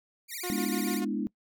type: tone with vibrato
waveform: 5% pulse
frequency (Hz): 2100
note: C7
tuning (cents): +6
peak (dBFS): -26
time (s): 0.28-1.02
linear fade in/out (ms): 50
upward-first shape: sine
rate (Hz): 16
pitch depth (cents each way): 240
type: tone with tremolo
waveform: sawtooth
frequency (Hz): 358.6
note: F4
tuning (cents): +46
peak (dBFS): -29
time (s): 0.43-1.05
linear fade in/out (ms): 10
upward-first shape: square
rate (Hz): 6.8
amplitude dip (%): 50
type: chord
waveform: sine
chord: E dominant seventh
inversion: first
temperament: equal with one note detuned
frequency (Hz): 207.7 / 244.5 / 293.7 / 329.6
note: G#3 / B3 / D4 / E4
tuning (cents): 0 / -17 / 0 / 0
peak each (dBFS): -32 / -34 / -33 / -36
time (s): 0.5-1.27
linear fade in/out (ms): 0
effects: noise-tail reverb RT60 0.1 s tail -23 dB re dry